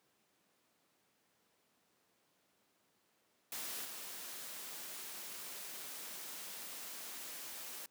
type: noise with level steps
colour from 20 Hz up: white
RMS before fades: -43 / -47 dBFS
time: 3.52-7.86 s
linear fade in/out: 2 ms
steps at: 3.85 s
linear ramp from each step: 2 ms
effects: pink hiss -75 dBFS RMS until 7.9 s + high-pass 200 Hz 12 dB/octave